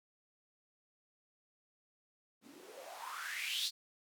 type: noise with band-pass filter sweep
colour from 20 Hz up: blue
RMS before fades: -42 dBFS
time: 2.41-3.71 s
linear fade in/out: 50 ms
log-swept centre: 220 to 4400 Hz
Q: 6
effects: none